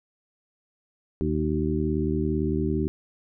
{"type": "harmonic tone with a mistuned harmonic", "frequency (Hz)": 77.78, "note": "D#2", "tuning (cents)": 0, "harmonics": [1, 2, 3, 4, 5], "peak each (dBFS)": [-29, -29, -29, -29, -29], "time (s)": [1.21, 2.88], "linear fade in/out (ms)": 0, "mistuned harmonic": 5, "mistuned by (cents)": -30, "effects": []}